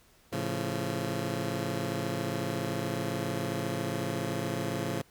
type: chord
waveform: 15% pulse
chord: A augmented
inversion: none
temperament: just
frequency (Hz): 110 / 137.5 / 171.88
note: A2 / C#3 / E#3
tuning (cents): 0 / -14 / -27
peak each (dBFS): -29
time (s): 0.32-5.02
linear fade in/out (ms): 10
effects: pink hiss -62 dBFS RMS until 5.1 s